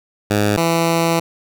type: tone pair in turn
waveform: 10% pulse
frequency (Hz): 103.83 / 166.54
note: G#2 / E3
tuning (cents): 0 / +18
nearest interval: minor sixth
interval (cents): 818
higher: second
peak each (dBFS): -6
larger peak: neither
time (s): 0.3-0.57 / 0.57-1.2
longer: second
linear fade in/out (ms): 10
effects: none